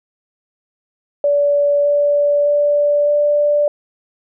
sine tone with pitch steps, 576 / 579.7 / 583.4 / 587.1 Hz, D5 / D5 / D5 / D5, -34 / -23 / -12 / -1 cents, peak -11 dBFS, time 1.24-3.68 s, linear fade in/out 2 ms, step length 610 ms, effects none

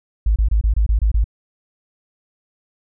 sine tone bursts, 53.1 Hz, G#1, 39 cents sharp, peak -12 dBFS, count 8, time 0.26-1.242 s, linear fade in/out 5 ms, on 100 ms, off 26 ms, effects none

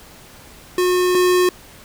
square tone pair in turn, 361.9 / 361.9 Hz, F#4 / F#4, -38 / -38 cents, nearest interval unison, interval 0 cents, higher neither, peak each -15 / -13 dBFS, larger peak second, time 0.78-1.15 / 1.15-1.49 s, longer first, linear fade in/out 2 ms, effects pink hiss -43 dBFS RMS until 1.84 s

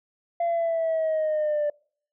sine linear sweep, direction down, 687 to 587.3 Hz, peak -20 dBFS, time 0.4-1.7 s, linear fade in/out 5 ms, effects noise-tail reverb RT60 0.5 s tail -26 dB re dry + tanh soft clip ceiling -20 dBFS

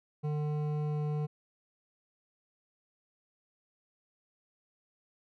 triangle tone with hard clipping, 149.9 Hz, D3, 36 cents sharp, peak -32 dBFS, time 0.23-1.27 s, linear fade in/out 20 ms, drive 15 dB, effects none

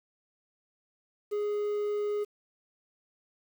triangle tone with quantisation, 415.3 Hz, G#4, in tune, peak -26 dBFS, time 1.31-2.25 s, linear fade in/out 20 ms, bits 9, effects none

